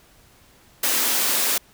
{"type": "high-pass noise", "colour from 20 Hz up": "white", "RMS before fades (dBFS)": -21, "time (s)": [0.83, 1.58], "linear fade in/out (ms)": 5, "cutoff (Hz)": 210, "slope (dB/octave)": 48, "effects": ["pink hiss -54 dBFS RMS until 1.73 s"]}